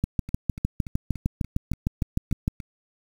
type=two click trains; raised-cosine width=5 ms; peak=-24 / -10 dBFS; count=9 / 17; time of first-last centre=0.29-2.602 / 0.04-2.479 s; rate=3.46 / 6.56 Hz; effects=7-bit